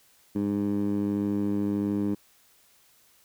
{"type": "tone with band-pass filter", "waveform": "15% pulse", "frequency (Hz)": 101.5, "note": "G#2", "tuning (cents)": -39, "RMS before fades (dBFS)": -27, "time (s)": [0.35, 2.15], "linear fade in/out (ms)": 10, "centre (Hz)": 260, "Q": 2.2, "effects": ["white hiss -61 dBFS RMS until 3.24 s"]}